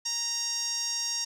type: tone with band-pass filter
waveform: sawtooth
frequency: 932.3 Hz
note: A#5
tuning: in tune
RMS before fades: -31 dBFS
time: 0.05-1.25 s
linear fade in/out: 10 ms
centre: 5800 Hz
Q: 7.4
effects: none